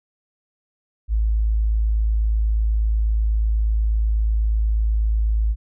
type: tone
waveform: sine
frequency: 54.1 Hz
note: A1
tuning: 29 cents flat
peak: -16 dBFS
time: 1.08-5.56 s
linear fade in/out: 50 ms
effects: none